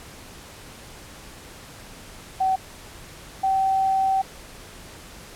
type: tone pair in turn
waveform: sine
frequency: 760 / 770.2 Hz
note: F#5 / G5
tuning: +46 / -31 cents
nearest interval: unison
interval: 23 cents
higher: second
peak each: -18 dBFS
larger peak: neither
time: 2.4-2.56 / 3.43-4.22 s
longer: second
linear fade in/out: 10 ms
effects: pink hiss -43 dBFS RMS until 5.35 s + low-pass 12000 Hz 12 dB/octave